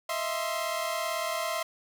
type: tone cluster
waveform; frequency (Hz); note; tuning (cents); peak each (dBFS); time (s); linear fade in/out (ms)
sawtooth; 636 / 674 / 1050; D#5 / E5 / C6; +38 / +38 / +6; -30; 0.09-1.63; 5
effects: none